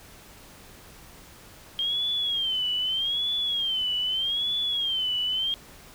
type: tone with vibrato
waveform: sine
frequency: 3194 Hz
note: G7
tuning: 32 cents sharp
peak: -24 dBFS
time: 1.79-5.54 s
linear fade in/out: 0 ms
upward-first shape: sine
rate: 0.81 Hz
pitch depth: 130 cents each way
effects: pink hiss -49 dBFS RMS until 5.94 s